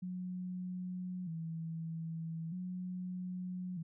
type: tone with vibrato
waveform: sine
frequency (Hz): 172.4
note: F3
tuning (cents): -22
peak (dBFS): -38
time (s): 0.02-3.83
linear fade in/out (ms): 10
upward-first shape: square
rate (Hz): 0.4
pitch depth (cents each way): 93
effects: none